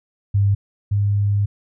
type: tone pair in turn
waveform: sine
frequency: 100.1 / 101.67 Hz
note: G2 / G#2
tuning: +37 / -36 cents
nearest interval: unison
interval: 27 cents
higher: second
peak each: -13 / -15 dBFS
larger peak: first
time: 0.34-0.55 / 0.91-1.46 s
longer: second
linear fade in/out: 10 ms
effects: none